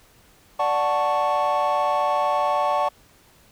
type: chord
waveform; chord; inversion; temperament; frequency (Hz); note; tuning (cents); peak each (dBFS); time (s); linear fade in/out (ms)
triangle; D major seventh; none; equal; 587.3 / 740 / 880 / 1108.7; D5 / F#5 / A5 / C#6; 0 / 0 / 0 / 0; -22; 0.59-2.89; 10
effects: tanh soft clip ceiling -11 dBFS + pink hiss -55 dBFS RMS until 3.51 s